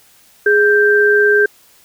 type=tone pair together; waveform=sine; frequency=415.2 / 1571 Hz; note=G#4 / G6; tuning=0 / +3 cents; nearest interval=octave + major seventh; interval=2303 cents; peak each=-11 dBFS; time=0.46-1.46 s; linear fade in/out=5 ms; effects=white hiss -49 dBFS RMS until 1.84 s